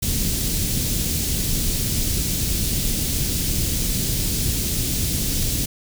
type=band-stop noise; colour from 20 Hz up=pink; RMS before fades=-22 dBFS; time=0.02-5.66 s; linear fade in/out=10 ms; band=240 to 4400 Hz; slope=12 dB/octave; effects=none